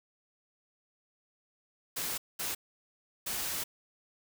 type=noise bursts at uneven times; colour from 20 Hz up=white; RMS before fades=-35 dBFS; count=3; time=1.96-2.18 / 2.39-2.55 / 3.26-3.64 s; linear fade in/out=10 ms; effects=none